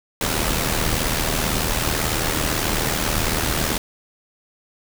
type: noise with amplitude modulation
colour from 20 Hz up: pink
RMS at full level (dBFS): -19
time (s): 0.21-3.78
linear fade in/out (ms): 2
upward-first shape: sine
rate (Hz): 78.2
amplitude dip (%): 60
effects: none